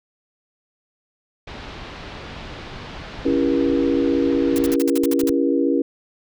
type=low-pass noise; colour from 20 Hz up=pink; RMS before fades=-35 dBFS; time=1.47-4.76 s; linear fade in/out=5 ms; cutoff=4300 Hz; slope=24 dB/octave
type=clicks; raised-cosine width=5 ms; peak=-25 dBFS; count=11; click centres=2.761 / 3.191 / 3.284 / 3.697 / 3.945 / 4.025 / 4.541 / 4.593 / 5.038 / 5.236 / 5.299 s
type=chord; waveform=sine; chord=C# diminished seventh; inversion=none; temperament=just; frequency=277.2 / 332.6 / 399.1 / 479 Hz; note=C#4 / E4 / G4 / Bb4; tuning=0 / +16 / +31 / +47 cents; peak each=-19 / -21 / -25 / -23 dBFS; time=3.25-5.82 s; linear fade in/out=5 ms
type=noise bursts; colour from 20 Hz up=white; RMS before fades=-29 dBFS; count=10; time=4.56-5.294 s; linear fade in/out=0 ms; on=23 ms; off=56 ms
effects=none